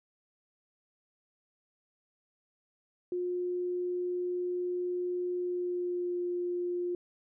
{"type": "tone with pitch glide", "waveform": "sine", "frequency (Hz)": [357.6, 353.5], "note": ["F4", "F4"], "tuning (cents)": [41, 21], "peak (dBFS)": -30, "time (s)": [3.12, 6.95], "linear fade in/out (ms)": 2, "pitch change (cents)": -20, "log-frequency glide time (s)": [5.35, 6.2], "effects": []}